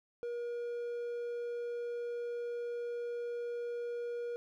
triangle tone, 476.9 Hz, A#4, 39 cents sharp, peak -34 dBFS, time 0.23-4.36 s, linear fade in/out 0 ms, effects none

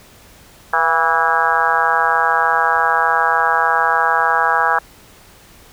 harmonic tone with a mistuned harmonic, 163.3 Hz, E3, 16 cents flat, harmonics 3 / 4 / 5 / 6 / 7 / 8 / 9 / 10, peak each -27 / -24 / -19 / -20 / -21 / -20 / -22 / -19 dBFS, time 0.73-4.79 s, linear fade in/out 5 ms, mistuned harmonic 4, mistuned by +57 cents, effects pink hiss -45 dBFS RMS until 5.72 s

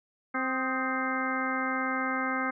harmonic tone with a mistuned harmonic, 261.6 Hz, C4, in tune, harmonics 1 / 2 / 3 / 4 / 5 / 6 / 7 / 8, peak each -33 / -38 / -37 / -39 / -33 / -34 / -43 / -36 dBFS, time 0.34-2.51 s, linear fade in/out 10 ms, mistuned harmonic 5, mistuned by -63 cents, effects none

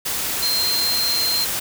sine tone in noise, 4161 Hz, C8, 10 cents flat, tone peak -19 dBFS, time 0.42-1.45 s, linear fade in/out 10 ms, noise white, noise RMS -24 dBFS, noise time 0.05-1.6 s, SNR +2 dB, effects none

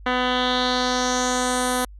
10% pulse tone with low-pass filter sweep, 250.9 Hz, B3, 28 cents sharp, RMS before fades -22 dBFS, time 0.06-1.85 s, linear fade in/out 5 ms, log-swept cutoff 2500 to 11000 Hz, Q 3.2, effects added 50 Hz sine -39 dBFS peak until 1.99 s

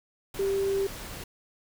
sine tone in noise, 392 Hz, G4, in tune, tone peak -24 dBFS, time 0.39-0.87 s, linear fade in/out 5 ms, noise pink, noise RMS -40 dBFS, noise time 0.34-1.24 s, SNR +13 dB, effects none

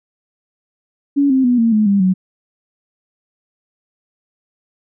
sine tone with pitch steps, 282.2 / 263.3 / 245.7 / 229.2 / 213.9 / 199.55 / 186.18 Hz, C#4 / C4 / B3 / A#3 / A3 / G3 / F#3, +31 / +11 / -9 / -29 / -49 / +31 / +11 cents, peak -10 dBFS, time 1.16-2.14 s, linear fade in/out 20 ms, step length 140 ms, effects none

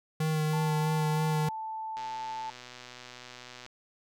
square tone with vibrato, 155.56 Hz, D#3, in tune, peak -27 dBFS, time 0.2-1.49 s, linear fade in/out 5 ms, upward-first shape sine, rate 3.1 Hz, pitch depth 18 cents each way
sine tone, 880 Hz, A5, in tune, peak -34 dBFS, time 0.53-2.5 s, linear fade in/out 2 ms
click train, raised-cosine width 0.2 ms, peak -28 dBFS, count 211, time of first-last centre 1.97-3.664 s, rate 124 Hz
effects none

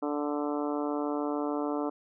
harmonic tone, 146.83 Hz, D3, in tune, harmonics 2 / 3 / 4 / 5 / 6 / 7 / 8 / 9, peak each -31 / -35 / -37 / -39 / -41 / -42 / -43 / -44 dBFS, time 0.02-1.9 s, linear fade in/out 10 ms, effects none

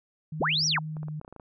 sine tone with pitch glide, 155.56 to 152.62 Hz, D#3 to D#3, 0 to -33 cents, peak -32 dBFS, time 0.32-1.2 s, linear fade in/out 5 ms, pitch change -33 cents, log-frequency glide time 0.91-1.07 s
sine linear two-way sweep, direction up then down, 61.74 to 5920 to 661 Hz, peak -23 dBFS, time 0.4-0.79 s, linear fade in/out 5 ms, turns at 0.66 s
clicks, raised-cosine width 1 ms, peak -31 dBFS, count 9, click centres 0.968 / 1.031 / 1.084 / 1.214 / 1.248 / 1.279 / 1.326 / 1.363 / 1.398 s
effects none

